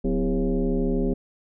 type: tone with frequency modulation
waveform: sine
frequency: 108.9 Hz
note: A2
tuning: 17 cents flat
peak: -20 dBFS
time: 0.04-1.14 s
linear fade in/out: 10 ms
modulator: 145 Hz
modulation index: 2.4
effects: none